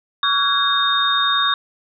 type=tone cluster; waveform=sine; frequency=1133 / 1374 / 1497 / 1647 / 3691 Hz; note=C#6 / F6 / F#6 / G#6 / A#7; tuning=+37 / -29 / +20 / -15 / -18 cents; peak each=-19 / -27 / -27 / -25 / -18 dBFS; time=0.23-1.54 s; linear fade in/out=2 ms; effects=none